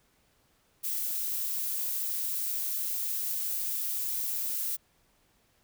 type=noise; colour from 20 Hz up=violet; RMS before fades=-32 dBFS; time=0.83-4.77 s; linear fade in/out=20 ms; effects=pink hiss -68 dBFS RMS until 5.63 s